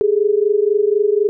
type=tone pair together; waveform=sine; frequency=402.9 / 426.9 Hz; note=G4 / G#4; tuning=+48 / +48 cents; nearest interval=minor second; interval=100 cents; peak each=-15 dBFS; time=0.01-1.29 s; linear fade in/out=0 ms; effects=none